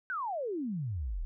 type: exponential sweep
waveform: sine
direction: down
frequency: 1568 to 34.65 Hz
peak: -32 dBFS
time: 0.1-1.25 s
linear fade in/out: 0 ms
effects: none